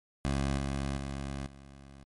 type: tone with level steps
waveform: 15% pulse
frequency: 68.7 Hz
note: C#2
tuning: 15 cents flat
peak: -22 / -25 / -29 / -43 dBFS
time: 0.25-2.04 s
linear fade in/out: 0 ms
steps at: 0.58 / 0.97 / 1.46 s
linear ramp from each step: 5 ms
effects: MP3 48 kbps